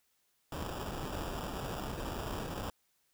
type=noise with sample-and-hold; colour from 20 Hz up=pink; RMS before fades=-39 dBFS; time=0.52-2.7 s; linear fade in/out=2 ms; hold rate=2100 Hz; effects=white hiss -75 dBFS RMS until 3.13 s